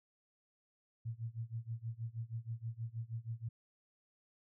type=tone with tremolo; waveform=sine; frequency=114.7 Hz; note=A#2; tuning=28 cents flat; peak=-36 dBFS; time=1.05-3.49 s; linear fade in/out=10 ms; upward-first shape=sine; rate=6.3 Hz; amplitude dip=95%; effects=none